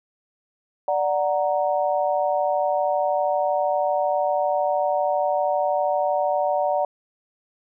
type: chord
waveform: sine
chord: D augmented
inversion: none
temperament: equal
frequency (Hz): 587.3 / 740 / 932.3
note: D5 / F#5 / A#5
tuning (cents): 0 / 0 / 0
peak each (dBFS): -22 / -23 / -27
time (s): 0.88-6.85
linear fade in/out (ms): 2
effects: none